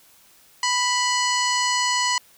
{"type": "harmonic tone with a mistuned harmonic", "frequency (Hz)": 987.8, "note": "B5", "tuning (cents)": 0, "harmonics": [1, 2, 3, 4, 5, 6, 7, 8], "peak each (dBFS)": [-23, -26, -28, -29, -30, -31, -31, -32], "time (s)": [0.63, 2.18], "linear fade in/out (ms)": 2, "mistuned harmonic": 4, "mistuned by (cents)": 120, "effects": ["white hiss -54 dBFS RMS until 2.37 s"]}